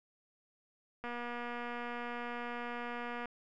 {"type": "click train", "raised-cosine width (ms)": 0.5, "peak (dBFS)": -27, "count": 533, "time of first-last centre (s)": [1.04, 3.257], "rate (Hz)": 240, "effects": []}